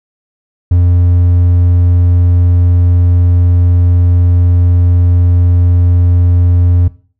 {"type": "tone", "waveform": "triangle", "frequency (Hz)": 88, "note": "F2", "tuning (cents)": 14, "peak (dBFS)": -3, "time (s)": [0.71, 6.88], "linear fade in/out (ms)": 5, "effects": ["noise-tail reverb RT60 0.4 s tail -17 dB re dry"]}